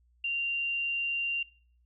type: tone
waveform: sine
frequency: 2774 Hz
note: F7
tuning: 12 cents flat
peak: -28 dBFS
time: 0.24-1.43 s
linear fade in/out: 5 ms
effects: noise-tail reverb RT60 0.5 s tail -21 dB re dry + added 60 Hz sine -63 dBFS peak until 1.85 s